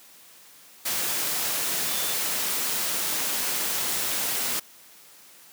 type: tone in noise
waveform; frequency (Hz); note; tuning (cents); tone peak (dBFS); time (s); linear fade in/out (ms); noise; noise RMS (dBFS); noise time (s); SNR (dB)
sine; 3514; A7; -3; -36; 1.88-2.14; 10; white; -27; 0.85-4.6; -12
effects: white hiss -51 dBFS RMS until 5.52 s + high-pass 150 Hz 12 dB/octave